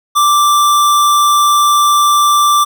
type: tone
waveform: square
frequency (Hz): 1174.7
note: D6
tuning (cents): 0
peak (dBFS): -8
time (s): 0.15-2.65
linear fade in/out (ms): 20
effects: none